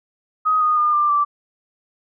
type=tone with pitch steps; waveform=sine; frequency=1257 / 1234 / 1211.4 / 1189.2 / 1167.4 Hz; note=D#6 / D#6 / D#6 / D6 / D6; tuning=+17 / -15 / -47 / +21 / -11 cents; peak=-14 dBFS; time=0.45-1.25 s; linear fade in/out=20 ms; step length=160 ms; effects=none